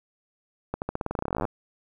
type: accelerating click train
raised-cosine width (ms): 1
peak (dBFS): -14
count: 23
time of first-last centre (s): 0.74-1.452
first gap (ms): 79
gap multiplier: 0.9
effects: 9-bit